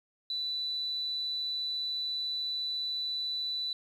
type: tone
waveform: sine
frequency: 3977 Hz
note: B7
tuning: 11 cents sharp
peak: -31 dBFS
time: 0.3-3.73 s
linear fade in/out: 2 ms
effects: 10-bit